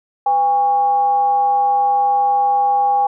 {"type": "tone with frequency modulation", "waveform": "sine", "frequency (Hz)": 810, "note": "G#5", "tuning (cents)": -43, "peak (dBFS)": -12, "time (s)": [0.26, 3.07], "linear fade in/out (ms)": 5, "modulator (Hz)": 307, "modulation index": 0.27, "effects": []}